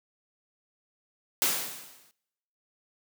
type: noise with exponential decay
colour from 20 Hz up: white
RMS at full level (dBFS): -23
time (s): 1.42-2.11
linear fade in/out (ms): 0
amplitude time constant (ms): 150
effects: noise-tail reverb RT60 1.0 s tail -26 dB re dry + high-pass 150 Hz 12 dB/octave